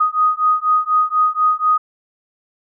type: beating tone pair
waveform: sine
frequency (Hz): 1244.5 / 1248.6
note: D#6 / D#6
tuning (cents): 0 / +6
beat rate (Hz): 4.1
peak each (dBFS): -16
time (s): 0-1.78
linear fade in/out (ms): 10
effects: none